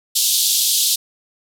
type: band-pass noise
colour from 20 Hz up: pink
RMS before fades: -17 dBFS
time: 0.15-0.96 s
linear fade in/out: 10 ms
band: 3300 to 15000 Hz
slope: 48 dB/octave
effects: none